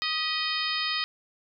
harmonic tone with a mistuned harmonic, 622.3 Hz, D#5, in tune, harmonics 2 / 3 / 4 / 5 / 6 / 7 / 8, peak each -34 / -34 / -34 / -34 / -34 / -34 / -34 dBFS, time 0.02-1.04 s, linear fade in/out 0 ms, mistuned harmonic 3, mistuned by +56 cents, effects none

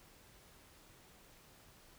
silence, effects pink hiss -62 dBFS RMS until 1.98 s

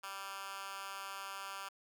10% pulse tone with high-pass filter, 195.7 Hz, G3, 3 cents flat, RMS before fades -45 dBFS, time 0.03-1.69 s, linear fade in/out 10 ms, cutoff 1300 Hz, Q 1.6, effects none

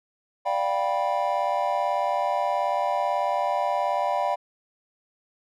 triangle chord, G dominant seventh, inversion second, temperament just, 588 / 705.6 / 784 / 980 Hz, D5 / F5 / G5 / B5, +2 / +18 / 0 / -14 cents, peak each -26 dBFS, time 0.45-4.36 s, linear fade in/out 20 ms, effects none

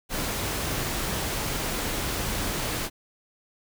pink noise, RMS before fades -29 dBFS, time 0.09-2.9 s, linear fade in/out 50 ms, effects none

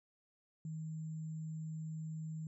sine tone with sample-and-hold, 158 Hz, D#3, 27 cents sharp, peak -40 dBFS, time 0.65-2.47 s, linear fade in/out 2 ms, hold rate 7350 Hz, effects resampled to 24000 Hz

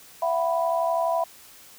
sine chord, E suspended second, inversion none, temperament equal with one note detuned, 668.1 / 740 / 987.8 Hz, E5 / F#5 / B5, +23 / 0 / 0 cents, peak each -23 / -29 / -27 dBFS, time 0.22-1.24 s, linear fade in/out 5 ms, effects white hiss -49 dBFS RMS until 1.78 s

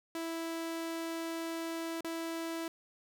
sawtooth tone with dropouts, 329.6 Hz, E4, in tune, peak -32 dBFS, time 0.15-2.68 s, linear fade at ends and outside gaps 2 ms, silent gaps 2.008-2.045 s, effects none

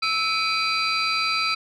sine tone cluster, 1314 / 2294 / 2485 / 4020 / 4689 Hz, E6 / D7 / D#7 / B7 / D8, -6 / -41 / -3 / +30 / -4 cents, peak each -24 / -29 / -26 / -27 / -26 dBFS, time 0.02-1.55 s, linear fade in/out 10 ms, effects tanh soft clip ceiling -15 dBFS

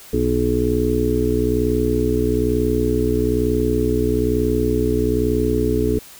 harmonic tone, 61.1 Hz, B1, 18 cents flat, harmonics 1 / 2 / 4 / 5 / 6 / 7, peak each -23 / -25 / -23 / -23 / -26 / -20 dBFS, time 0.13-5.99 s, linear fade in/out 5 ms, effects white hiss -42 dBFS RMS until 6.19 s

